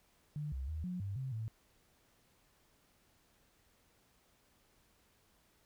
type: tone with pitch steps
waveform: sine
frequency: 148.9 / 66.1 / 78.2 / 180.3 / 98.8 / 132 / 111 Hz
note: D3 / C2 / D#2 / F#3 / G2 / C3 / A2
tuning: +24 / +18 / +9 / -45 / +14 / +16 / +16 cents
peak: -37 dBFS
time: 0.36-1.48 s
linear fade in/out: 0 ms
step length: 160 ms
effects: pink hiss -71 dBFS RMS until 5.65 s